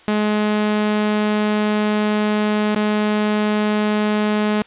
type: tone with dropouts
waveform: sawtooth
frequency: 211.1 Hz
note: G#3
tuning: 29 cents sharp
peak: -12 dBFS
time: 0.08-4.62 s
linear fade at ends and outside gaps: 0 ms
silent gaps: 2.748-2.76 s
effects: white hiss -47 dBFS RMS until 4.66 s + resampled to 8000 Hz